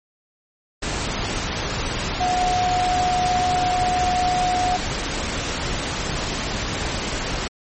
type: tone in noise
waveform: sine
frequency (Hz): 727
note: F#5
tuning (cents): -31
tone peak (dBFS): -18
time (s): 2.2-4.77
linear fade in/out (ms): 10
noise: pink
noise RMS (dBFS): -25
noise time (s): 0.82-7.48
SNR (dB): +4
effects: MP3 32 kbps